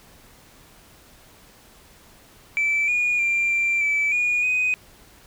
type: tone with pitch steps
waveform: sine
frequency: 2322 / 2442 / 2375 / 2362 / 2310 / 2445 / 2499 Hz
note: D7 / D#7 / D7 / D7 / D7 / D#7 / D#7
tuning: -20 / -33 / +19 / +9 / -29 / -31 / +7 cents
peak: -17 dBFS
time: 2.57-4.74 s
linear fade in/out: 0 ms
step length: 310 ms
effects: tanh soft clip ceiling -16 dBFS + pink hiss -51 dBFS RMS until 5.26 s